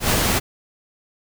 pink noise with ADSR envelope, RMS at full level -17 dBFS, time 0-0.4 s, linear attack 97 ms, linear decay 47 ms, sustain -2 dB, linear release 23 ms, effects none

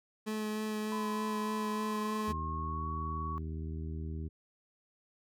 30% pulse tone with vibrato, 214.8 Hz, A3, 41 cents flat, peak -31 dBFS, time 0.26-2.33 s, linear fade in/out 20 ms, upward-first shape sine, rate 3.3 Hz, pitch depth 12 cents each way
sine tone with pitch glide, 1014 to 1118.6 Hz, B5 to C#6, +45 to +15 cents, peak -37 dBFS, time 0.92-3.38 s, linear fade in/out 0 ms, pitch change +170 cents, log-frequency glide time 1.71-2.88 s
harmonic tone, 79.2 Hz, D#2, 31 cents sharp, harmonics 1 / 2 / 3 / 4 / 5, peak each -37 / -43 / -47 / -49 / -51 dBFS, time 2.27-4.29 s, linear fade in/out 20 ms
effects none

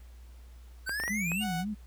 square exponential sweep, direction up, 1500 to 2941 Hz, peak -32 dBFS, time 0.86-1.45 s, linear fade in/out 20 ms
clicks, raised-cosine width 0.5 ms, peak -22 dBFS, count 5, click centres 0.894 / 1 / 1.037 / 1.079 / 1.318 s
sine tone with vibrato, 188.6 Hz, F#3, 33 cents sharp, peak -31 dBFS, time 1.09-1.75 s, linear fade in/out 20 ms, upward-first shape sine, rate 3.7 Hz, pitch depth 220 cents each way
sawtooth tone, 740 Hz, F#5, in tune, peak -30 dBFS, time 1.4-1.65 s, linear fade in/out 50 ms
effects added 60 Hz sine -47 dBFS peak until 1.86 s + pink hiss -63 dBFS RMS until 1.86 s

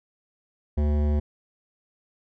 sine tone with hard clipping, 74 Hz, D2, 14 cents sharp, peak -22 dBFS, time 0.77-1.2 s, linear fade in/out 10 ms, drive 15 dB, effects none

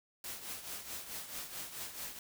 white noise with tremolo, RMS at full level -41 dBFS, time 0.24-2.19 s, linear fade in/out 2 ms, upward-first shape triangle, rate 4.6 Hz, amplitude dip 70%, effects none

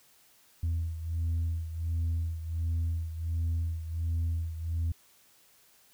sine beating tone pair, 82.41 / 83.81 Hz, E2 / E2, 0 / +29 cents, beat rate 1.4 Hz, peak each -28 / -33 dBFS, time 0.63-4.92 s, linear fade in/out 5 ms, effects tanh soft clip ceiling -25 dBFS + white hiss -62 dBFS RMS until 5.93 s

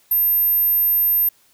sine tone, 13200 Hz, G#9, 12 cents flat, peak -13 dBFS, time 0.11-1.29 s, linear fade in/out 5 ms, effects tanh soft clip ceiling -10 dBFS + white hiss -57 dBFS RMS until 1.53 s

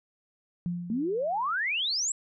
sine tone with exponential decay, 174.61 Hz, F3, in tune, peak -26 dBFS, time 0.66-1.54 s, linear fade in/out 0 ms, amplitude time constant 190 ms
sine exponential sweep, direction up, 210.5 to 7902 Hz, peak -26 dBFS, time 0.9-2.12 s, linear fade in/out 2 ms
effects none

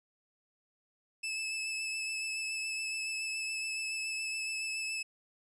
sawtooth tone with vibrato, 2614 Hz, E7, 15 cents flat, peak -31 dBFS, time 1.23-5.03 s, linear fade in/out 10 ms, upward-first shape sine, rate 7.1 Hz, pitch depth 17 cents each way, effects resampled to 24000 Hz

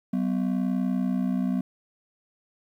triangle ring-modulated tone, 220 Hz, A3, in tune, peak -18 dBFS, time 0.13-1.61 s, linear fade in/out 5 ms, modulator 30.3 Hz, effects 10-bit

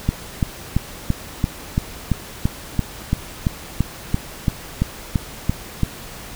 click train, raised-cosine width 5 ms, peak -4 dBFS, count 18, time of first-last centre 0.09-5.833 s, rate 2.96 Hz, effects pink hiss -36 dBFS RMS until 6.35 s

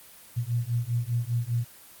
sine beating tone pair, 116.54 / 121.54 Hz, A#2 / B2, 0 / -27 cents, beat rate 5 Hz, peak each -28 dBFS, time 0.36-1.65 s, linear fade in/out 20 ms, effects white hiss -50 dBFS RMS until 2 s + Opus 24 kbps

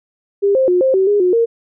sine tone with pitch steps, 400.7 / 526 / 359.3 / 527 / 381.5 / 411.1 / 362.1 / 462.4 Hz, G4 / C5 / F4 / C5 / G4 / G#4 / F#4 / A#4, +38 / +9 / +49 / +12 / -47 / -18 / -37 / -14 cents, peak -10 dBFS, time 0.42-1.46 s, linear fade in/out 20 ms, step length 130 ms, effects none

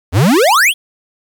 square exponential sweep, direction up, 77.78 to 3491 Hz, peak -8 dBFS, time 0.12-0.74 s, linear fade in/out 50 ms, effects 7-bit

